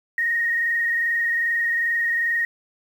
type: tone with frequency modulation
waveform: sine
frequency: 1864.7 Hz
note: A#6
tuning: in tune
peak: -19 dBFS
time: 0.18-2.45 s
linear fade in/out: 2 ms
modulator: 22.5 Hz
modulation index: 1.2
effects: 8-bit